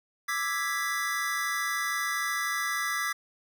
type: chord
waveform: square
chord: E dominant seventh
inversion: third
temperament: equal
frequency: 1174.7 / 1318.5 / 1661.2 / 1975.5 Hz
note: D6 / E6 / G#6 / B6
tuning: 0 / 0 / 0 / 0 cents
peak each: -35 / -37 / -35 / -32 dBFS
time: 0.28-3.13 s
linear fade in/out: 10 ms
effects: none